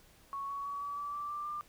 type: tone with pitch steps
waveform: sine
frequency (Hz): 1108.7 / 1120.3 / 1132 / 1143.8 / 1155.8 / 1167.9 / 1180.1 / 1192.4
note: C#6 / C#6 / C#6 / D6 / D6 / D6 / D6 / D6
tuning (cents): 0 / +18 / +36 / -46 / -28 / -10 / +8 / +26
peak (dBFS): -36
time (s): 0.33-1.61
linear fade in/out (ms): 0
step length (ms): 160
effects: pink hiss -62 dBFS RMS until 1.68 s